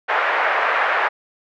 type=band-pass noise; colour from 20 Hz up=white; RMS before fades=-19 dBFS; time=0.08-1.09 s; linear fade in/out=20 ms; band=550 to 1900 Hz; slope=24 dB/octave; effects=none